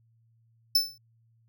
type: tone with exponential decay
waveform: 45% pulse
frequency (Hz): 5280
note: E8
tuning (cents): +2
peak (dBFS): -17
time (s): 0.75-0.98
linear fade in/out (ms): 5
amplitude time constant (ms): 48
effects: added 114 Hz sine -62 dBFS peak until 1.48 s